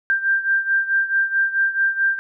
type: beating tone pair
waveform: sine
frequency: 1580 / 1584.6 Hz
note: G6 / G6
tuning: +13 / +18 cents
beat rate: 4.6 Hz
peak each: -18 / -22 dBFS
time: 0.1-2.19 s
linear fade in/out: 0 ms
effects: none